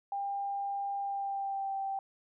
sine tone with pitch glide, 798 to 781.1 Hz, G5 to G5, +31 to -6 cents, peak -32 dBFS, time 0.12-1.99 s, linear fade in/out 2 ms, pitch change -37 cents, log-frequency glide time 1.01-1.74 s, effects none

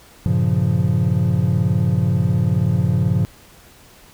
triangle chord, G half-diminished seventh, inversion none, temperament equal, 98 / 116.54 / 138.59 / 174.61 Hz, G2 / Bb2 / Db3 / F3, 0 / 0 / 0 / 0 cents, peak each -18 dBFS, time 0.26-3.25 s, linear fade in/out 0 ms, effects tanh soft clip ceiling -4 dBFS + pink hiss -47 dBFS RMS until 4.13 s

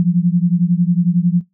sine beating tone pair, 170.7 / 181.7 Hz, F3 / F#3, -39 / -31 cents, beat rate 11 Hz, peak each -14 dBFS, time 0-1.41 s, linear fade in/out 0 ms, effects noise-tail reverb RT60 0.2 s tail -20 dB re dry

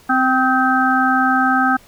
harmonic tone with a mistuned harmonic, 260 Hz, C4, 11 cents flat, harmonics 1 / 3 / 5 / 6, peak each -18 / -18 / -18 / -18 dBFS, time 0.09-1.77 s, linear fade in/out 10 ms, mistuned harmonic 5, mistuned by -29 cents, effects pink hiss -48 dBFS RMS until 1.87 s

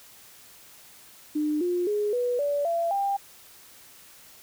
sine tone with pitch steps, 301.4 / 354.3 / 416.5 / 489.6 / 575.6 / 676.6 / 795.4 Hz, D4 / F4 / G#4 / B4 / D5 / E5 / G5, +45 / +25 / +5 / -15 / -35 / +45 / +25 cents, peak -23 dBFS, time 1.35-3.17 s, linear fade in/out 10 ms, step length 260 ms, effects white hiss -51 dBFS RMS until 4.42 s

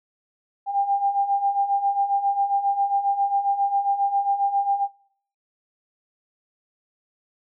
sine beating tone pair, 793 / 800.4 Hz, G5 / G5, +20 / +36 cents, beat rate 7.4 Hz, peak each -25 / -21 dBFS, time 0.66-4.88 s, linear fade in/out 50 ms, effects noise-tail reverb RT60 0.6 s tail -21 dB re dry

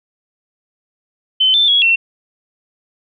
sine tone with pitch steps, 3060 / 3544 / 3337 / 2710 Hz, G7 / A7 / G#7 / E7, -42 / +12 / +8 / +47 cents, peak -9 dBFS, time 1.4-1.96 s, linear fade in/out 10 ms, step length 140 ms, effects none

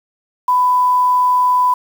sine tone with quantisation, 997 Hz, B5, 16 cents sharp, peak -10 dBFS, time 0.48-1.74 s, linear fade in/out 5 ms, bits 6, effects none

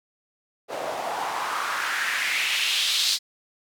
white noise with band-pass filter sweep, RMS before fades -26 dBFS, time 0.68-3.19 s, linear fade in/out 50 ms, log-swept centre 540 to 4500 Hz, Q 2.7, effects none

